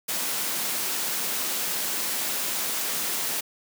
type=high-pass noise; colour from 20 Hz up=white; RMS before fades=-28 dBFS; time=0.08-3.41 s; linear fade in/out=10 ms; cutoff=150 Hz; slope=48 dB/octave; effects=none